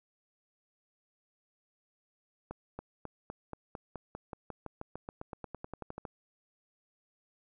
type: accelerating click train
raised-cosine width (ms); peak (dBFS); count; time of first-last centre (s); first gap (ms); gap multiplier
1; -26; 24; 2.51-6.052; 280; 0.94
effects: none